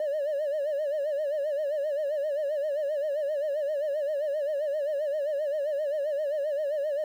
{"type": "tone with vibrato", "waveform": "triangle", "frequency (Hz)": 587.3, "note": "D5", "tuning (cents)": 0, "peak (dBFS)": -23, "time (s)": [0, 7.04], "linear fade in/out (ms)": 2, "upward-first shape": "sine", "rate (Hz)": 7.6, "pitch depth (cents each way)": 110, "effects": ["tanh soft clip ceiling -22 dBFS", "10-bit"]}